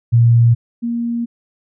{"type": "tone pair in turn", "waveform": "sine", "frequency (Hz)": [117.5, 235], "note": ["A#2", "A#3"], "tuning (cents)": [14, 14], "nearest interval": "octave", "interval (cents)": 1200, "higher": "second", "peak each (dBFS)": [-7, -17], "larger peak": "first", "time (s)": [[0.12, 0.55], [0.82, 1.26]], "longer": "second", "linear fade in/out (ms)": 20, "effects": []}